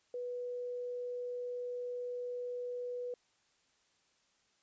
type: tone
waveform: sine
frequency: 491.1 Hz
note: B4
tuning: 10 cents flat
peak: -37 dBFS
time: 0.14-3.14 s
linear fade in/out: 2 ms
effects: white hiss -73 dBFS RMS until 4.62 s + resampled to 16000 Hz